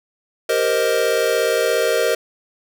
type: chord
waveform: square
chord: C minor seventh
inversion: second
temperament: equal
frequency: 392 / 466.2 / 523.3 / 622.3 Hz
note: G4 / Bb4 / C5 / Eb5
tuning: 0 / 0 / 0 / 0 cents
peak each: -26 / -20 / -23 / -22 dBFS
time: 0.49-2.15 s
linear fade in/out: 5 ms
effects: none